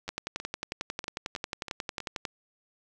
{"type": "two click trains", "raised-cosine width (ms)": 0.2, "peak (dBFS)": [-21, -15], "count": [7, 25], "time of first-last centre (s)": [[0.08, 2.003], [0.09, 2.252]], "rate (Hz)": [3.12, 11.1], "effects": []}